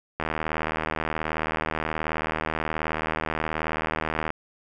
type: click train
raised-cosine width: 0.5 ms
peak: -11 dBFS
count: 324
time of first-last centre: 0.2-4.304 s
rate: 78.7 Hz
effects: none